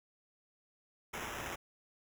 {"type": "noise with sample-and-hold", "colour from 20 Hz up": "white", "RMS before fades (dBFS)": -42, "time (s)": [1.13, 1.56], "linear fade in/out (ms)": 10, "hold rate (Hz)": 4410, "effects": []}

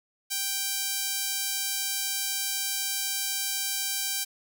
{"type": "tone with high-pass filter", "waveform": "sawtooth", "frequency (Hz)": 784, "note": "G5", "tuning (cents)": 0, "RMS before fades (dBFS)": -30, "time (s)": [0.3, 4.25], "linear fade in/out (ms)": 20, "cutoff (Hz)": 4500, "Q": 0.57, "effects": []}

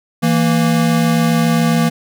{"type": "tone pair together", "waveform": "square", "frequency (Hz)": [164.81, 232.1], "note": ["E3", "A#3"], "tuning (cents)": [0, -7], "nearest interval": "tritone", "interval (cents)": 593, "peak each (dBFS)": -15, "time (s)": [0.22, 1.9], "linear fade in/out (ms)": 20, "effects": []}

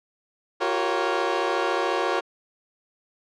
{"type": "chord", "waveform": "20% pulse", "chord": "G half-diminished seventh", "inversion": "third", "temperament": "equal with one note detuned", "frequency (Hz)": [349.2, 383.3, 466.2, 554.4], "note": ["F4", "G4", "Bb4", "Db5"], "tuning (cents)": [0, -39, 0, 0], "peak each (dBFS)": -23, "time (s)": [0.6, 2.21], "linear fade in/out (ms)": 20, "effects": ["low-pass 4000 Hz 12 dB/octave"]}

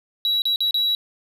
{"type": "tone with dropouts", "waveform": "sine", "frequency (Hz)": 3897, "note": "B7", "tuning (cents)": -24, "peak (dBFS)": -15, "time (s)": [0.25, 0.95], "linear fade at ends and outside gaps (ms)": 1, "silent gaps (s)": [[0.42, 0.454], [0.56, 0.605], [0.709, 0.743]], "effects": ["tanh soft clip ceiling -17 dBFS"]}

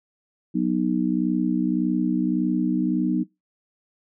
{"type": "chord", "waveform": "sine", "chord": "B major", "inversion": "second", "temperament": "just", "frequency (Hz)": [185.21, 246.9, 308.7], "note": ["F#3", "B3", "D#4"], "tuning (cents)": [2, 0, -14], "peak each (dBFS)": -24, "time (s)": [0.54, 3.24], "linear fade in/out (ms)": 20, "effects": ["noise-tail reverb RT60 0.2 s tail -21 dB re dry"]}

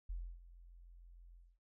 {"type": "tone with ADSR envelope", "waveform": "sine", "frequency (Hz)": 43.22, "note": "F1", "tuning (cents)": -17, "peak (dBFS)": -38, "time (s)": [0.09, 1.59], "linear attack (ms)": 9, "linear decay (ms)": 290, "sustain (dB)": -17, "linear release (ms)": 250, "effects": []}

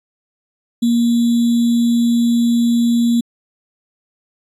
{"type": "tone with sample-and-hold", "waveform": "sine", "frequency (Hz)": 235.1, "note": "A#3", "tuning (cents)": 15, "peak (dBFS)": -11, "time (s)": [0.82, 3.21], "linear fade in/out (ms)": 10, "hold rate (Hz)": 3675, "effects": ["resampled to 32000 Hz"]}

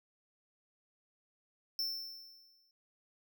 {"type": "tone with exponential decay", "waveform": "square", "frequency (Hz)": 5360, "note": "E8", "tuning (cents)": 28, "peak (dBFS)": -32, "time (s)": [1.79, 2.71], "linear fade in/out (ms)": 1, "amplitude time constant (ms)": 200, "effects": []}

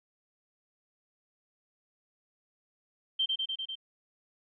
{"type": "tone with echo", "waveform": "sine", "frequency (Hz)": 3136, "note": "G7", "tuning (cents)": 0, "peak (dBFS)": -25, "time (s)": [3.19, 3.26], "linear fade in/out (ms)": 10, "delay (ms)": 99, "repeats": 5, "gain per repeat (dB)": -2, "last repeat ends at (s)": 3.755, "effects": []}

